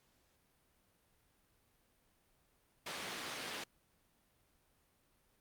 white band-pass noise, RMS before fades -43 dBFS, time 2.86-3.64 s, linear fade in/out 5 ms, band 150 to 4200 Hz, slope 12 dB/octave, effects pink hiss -74 dBFS RMS until 5.4 s + Opus 48 kbps

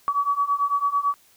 sine beating tone pair, 1133 / 1142 Hz, C#6 / D6, +37 / -49 cents, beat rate 9 Hz, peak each -24 / -22 dBFS, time 0.08-1.14 s, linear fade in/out 0 ms, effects white hiss -57 dBFS RMS until 1.36 s

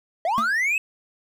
triangle linear sweep, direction up, 622.3 to 2637 Hz, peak -18 dBFS, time 0.25-0.78 s, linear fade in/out 2 ms
square tone with exponential decay, 225.5 Hz, A3, 43 cents sharp, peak -23 dBFS, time 0.38-0.53 s, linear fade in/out 0 ms, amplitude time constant 31 ms
effects none

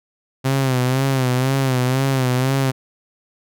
sawtooth tone with vibrato, 130.81 Hz, C3, in tune, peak -12 dBFS, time 0.44-2.72 s, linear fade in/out 20 ms, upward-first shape sine, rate 2 Hz, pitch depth 72 cents each way, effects none

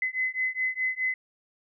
sine beating tone pair, 2030 / 2034.8 Hz, B6 / C7, +47 / -49 cents, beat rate 4.8 Hz, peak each -29 dBFS, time 0.02-1.14 s, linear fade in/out 2 ms, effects none

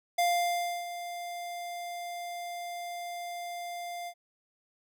square tone with ADSR envelope, 698.5 Hz, F5, in tune, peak -24 dBFS, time 0.18-4.14 s, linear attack 8 ms, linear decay 660 ms, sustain -13 dB, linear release 66 ms, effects none

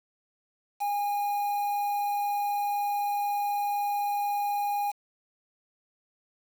triangle tone with quantisation, 817 Hz, G#5, 29 cents flat, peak -24 dBFS, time 0.8-4.92 s, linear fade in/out 20 ms, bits 7, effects none

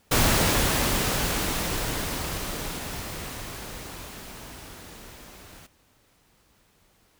pink noise with level ramp, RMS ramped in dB -20 to -48 dBFS, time 0.11-5.67 s, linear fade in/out 10 ms, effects pink hiss -63 dBFS RMS until 7.19 s

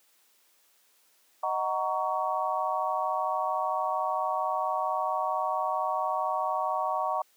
sine chord, D# minor seventh, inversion none, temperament just, 622.3 / 746.7 / 933.4 / 1120.1 Hz, D#5 / F#5 / A#5 / C#6, 0 / +16 / +2 / +18 cents, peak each -33 / -31 / -32 / -31 dBFS, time 1.43-7.22 s, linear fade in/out 5 ms, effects white hiss -65 dBFS RMS until 7.36 s + high-pass 300 Hz 12 dB/octave

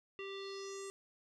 square tone with low-pass filter sweep, 392 Hz, G4, in tune, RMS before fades -45 dBFS, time 0.19-0.9 s, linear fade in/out 0 ms, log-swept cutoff 2800 to 8300 Hz, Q 4.6, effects none

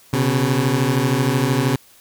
20% pulse beating tone pair, 125.4 / 138.4 Hz, B2 / C#3, +27 / -2 cents, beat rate 13 Hz, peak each -14 dBFS, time 0.13-1.76 s, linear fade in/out 5 ms, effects white hiss -50 dBFS RMS until 2 s

